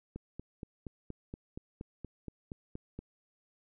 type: click train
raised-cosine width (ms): 3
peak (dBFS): -28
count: 13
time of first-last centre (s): 0.16-2.99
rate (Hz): 4.24
effects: none